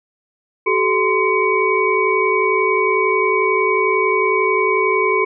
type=tone cluster; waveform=sine; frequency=380.4 / 431.5 / 1035 / 2253 Hz; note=F#4 / A4 / C6 / C#7; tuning=+48 / -34 / -19 / +28 cents; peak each=-19 dBFS; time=0.66-5.25 s; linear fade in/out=10 ms; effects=none